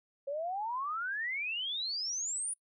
sine exponential sweep, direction up, 542 to 9870 Hz, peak -33 dBFS, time 0.27-2.54 s, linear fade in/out 10 ms, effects noise-tail reverb RT60 0.1 s tail -25 dB re dry

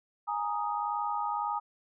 sine chord, Ab suspended second, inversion none, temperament equal, 830.6 / 932.3 / 1244.5 Hz, Ab5 / Bb5 / Eb6, 0 / 0 / 0 cents, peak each -33 / -34 / -34 dBFS, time 0.27-1.6 s, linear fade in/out 20 ms, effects none

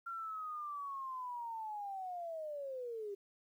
sine linear sweep, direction down, 1379 to 392.2 Hz, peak -40 dBFS, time 0.06-3.15 s, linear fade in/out 10 ms, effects 12-bit

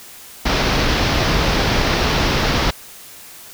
pink low-pass noise, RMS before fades -17 dBFS, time 0.45-2.71 s, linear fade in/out 10 ms, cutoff 5700 Hz, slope 48 dB/octave, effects white hiss -39 dBFS RMS until 3.53 s

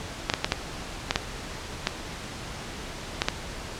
clicks, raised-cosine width 0.2 ms, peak -4 dBFS, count 9, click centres 0.299 / 0.338 / 0.445 / 0.521 / 1.109 / 1.159 / 1.871 / 3.219 / 3.285 s, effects pink hiss -37 dBFS RMS until 3.79 s + low-pass 7000 Hz 12 dB/octave

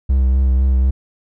triangle tone with vibrato, 65.3 Hz, C2, 3 cents flat, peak -9 dBFS, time 0.09-0.91 s, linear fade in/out 10 ms, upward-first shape triangle, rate 4 Hz, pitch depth 37 cents each way, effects none

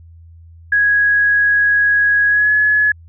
sine tone with pitch glide, 1661.2 to 1698.1 Hz, G#6 to G#6, 0 to +38 cents, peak -10 dBFS, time 0.72-2.92 s, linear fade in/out 5 ms, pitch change +38 cents, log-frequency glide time 2.28-2.51 s, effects added 83 Hz sine -38 dBFS peak until 3.08 s

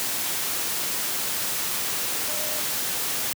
sine tone in noise, 607 Hz, D#5, 43 cents flat, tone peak -37 dBFS, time 2.28-2.6 s, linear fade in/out 0 ms, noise white, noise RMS -27 dBFS, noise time 0-3.33 s, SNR -13 dB, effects high-pass 100 Hz 12 dB/octave

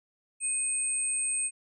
sine tone pair together, 2522 / 8483 Hz, D#7 / C9, +23 / +23 cents, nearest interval octave + major sixth, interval 2100 cents, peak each -38 / -27 dBFS, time 0.4-1.51 s, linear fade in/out 50 ms, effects none

